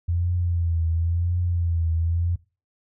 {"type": "tone with vibrato", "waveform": "sine", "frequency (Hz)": 85.1, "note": "F2", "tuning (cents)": -44, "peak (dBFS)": -20, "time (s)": [0.08, 2.36], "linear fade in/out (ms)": 10, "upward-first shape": "triangle", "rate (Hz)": 0.95, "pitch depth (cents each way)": 74, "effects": ["noise-tail reverb RT60 0.3 s tail -20 dB re dry"]}